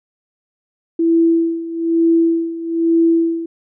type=tone with tremolo; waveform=sine; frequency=331.7 Hz; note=E4; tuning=11 cents sharp; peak=-9 dBFS; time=0.99-3.46 s; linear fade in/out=5 ms; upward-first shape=sine; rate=1.1 Hz; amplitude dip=80%; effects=none